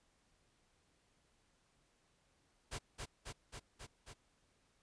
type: noise with echo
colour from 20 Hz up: pink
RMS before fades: -43 dBFS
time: 2.71-2.79 s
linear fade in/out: 20 ms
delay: 270 ms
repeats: 5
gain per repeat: -2 dB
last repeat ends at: 4.14 s
effects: pink hiss -75 dBFS RMS until 4.82 s + resampled to 22050 Hz